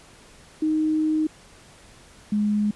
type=tone pair in turn; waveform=sine; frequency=311.1 / 208.8 Hz; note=D#4 / G#3; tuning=0 / +10 cents; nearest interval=perfect fifth; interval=690 cents; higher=first; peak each=-19 dBFS; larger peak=neither; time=0.62-1.27 / 2.32-2.71 s; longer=first; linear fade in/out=5 ms; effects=pink hiss -50 dBFS RMS until 2.75 s + resampled to 24000 Hz